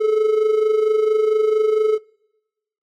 triangle tone with amplitude modulation, 432.2 Hz, A4, 31 cents flat, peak -10 dBFS, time 0-1.98 s, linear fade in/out 20 ms, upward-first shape sine, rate 24.4 Hz, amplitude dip 60%, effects noise-tail reverb RT60 1.0 s tail -26 dB re dry + AAC 48 kbps

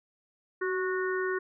harmonic tone with a mistuned harmonic, 367 Hz, F#4, 14 cents flat, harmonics 1 / 3 / 4 / 5, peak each -29 / -37 / -35 / -37 dBFS, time 0.61-1.39 s, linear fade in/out 10 ms, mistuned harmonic 1, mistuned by +35 cents, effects none

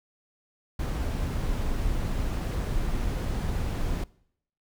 brown noise, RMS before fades -28 dBFS, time 0.79-4.04 s, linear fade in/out 5 ms, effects noise-tail reverb RT60 0.7 s tail -23 dB re dry

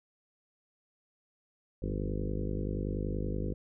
harmonic tone with a mistuned harmonic, 50.5 Hz, G#1, 48 cents flat, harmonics 1 / 2 / 3 / 4 / 5 / 6 / 7 / 8 / 9 / 10, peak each -35 / -38 / -40 / -41 / -42 / -43 / -43 / -44 / -45 / -45 dBFS, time 1.82-3.54 s, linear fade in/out 5 ms, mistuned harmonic 3, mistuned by +65 cents, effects none

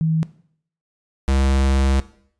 sine / square tone pair in turn, 160 / 67.27 Hz, D#3 / C2, +49 / +49 cents, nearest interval octave + minor third, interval 1500 cents, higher first, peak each -16 dBFS, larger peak neither, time 0.01-0.23 / 1.28-2 s, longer second, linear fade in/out 0 ms, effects noise-tail reverb RT60 0.6 s tail -17 dB re dry + resampled to 22050 Hz

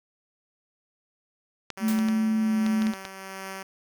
clicks, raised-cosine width 0.2 ms, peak -16 dBFS, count 8, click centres 1.703 / 1.989 / 2.086 / 2.664 / 2.821 / 2.869 / 2.936 / 3.052 s
5% pulse tone with tremolo, 192.1 Hz, G3, 35 cents flat, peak -23 dBFS, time 1.77-3.63 s, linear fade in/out 5 ms, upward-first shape triangle, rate 1.3 Hz, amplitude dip 50%
sine tone with pitch glide, 219.2 to 217.2 Hz, A3 to A3, -6 to -22 cents, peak -21 dBFS, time 1.8-2.94 s, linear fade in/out 50 ms, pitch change -16 cents, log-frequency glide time 2.42-2.56 s
white noise with exponential decay, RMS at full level -32 dBFS, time 1.88-2.12 s, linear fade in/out 2 ms, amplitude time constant 52 ms
effects none

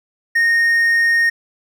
triangle tone, 1851 Hz, A#6, 13 cents flat, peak -10 dBFS, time 0.35-1.3 s, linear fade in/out 10 ms, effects none

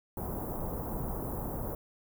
pink band-stop noise, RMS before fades -36 dBFS, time 0.17-1.75 s, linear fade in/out 2 ms, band 980 to 14000 Hz, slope 24 dB/octave, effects none

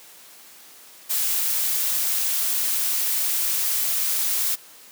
blue noise, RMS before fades -23 dBFS, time 1.09-4.56 s, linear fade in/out 20 ms, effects white hiss -47 dBFS RMS until 4.91 s + high-pass 200 Hz 12 dB/octave

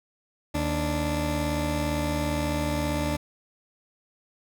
20% pulse tone pair together, 77.79 / 293.7 Hz, D#2 / D4, 0 / 0 cents, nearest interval octave + major seventh, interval 2300 cents, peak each -23 dBFS, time 0.54-3.17 s, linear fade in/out 10 ms, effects none

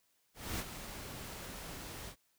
pink noise with ADSR envelope, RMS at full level -37 dBFS, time 0.34-2.16 s, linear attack 250 ms, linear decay 41 ms, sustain -9 dB, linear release 79 ms, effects white hiss -75 dBFS RMS until 2.38 s

